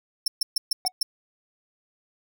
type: tone bursts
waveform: sawtooth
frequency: 5350 Hz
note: E8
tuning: 25 cents sharp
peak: -17 dBFS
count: 6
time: 0.26-1.03 s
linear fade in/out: 5 ms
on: 20 ms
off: 130 ms
type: tone with exponential decay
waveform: triangle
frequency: 741 Hz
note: F#5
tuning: 2 cents sharp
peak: -22 dBFS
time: 0.85-0.92 s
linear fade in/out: 0 ms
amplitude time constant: 15 ms
effects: none